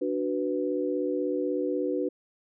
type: chord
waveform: sine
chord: B minor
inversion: first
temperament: equal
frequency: 293.7 / 370 / 493.9 Hz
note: D4 / F#4 / B4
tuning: 0 / 0 / 0 cents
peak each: -30 dBFS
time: 0.01-2.09 s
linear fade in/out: 10 ms
effects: none